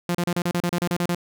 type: tone bursts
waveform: sawtooth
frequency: 174.61 Hz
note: F3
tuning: in tune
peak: -17 dBFS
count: 12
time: 0.09-1.148 s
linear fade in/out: 2 ms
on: 57 ms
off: 34 ms
effects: none